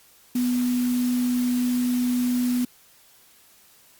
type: tone in noise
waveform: sine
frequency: 246.9 Hz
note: B3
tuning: in tune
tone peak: -20 dBFS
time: 0.35-2.65 s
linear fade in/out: 5 ms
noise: white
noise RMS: -37 dBFS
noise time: 0.35-2.65 s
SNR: +14 dB
effects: white hiss -55 dBFS RMS until 3.99 s + Opus 48 kbps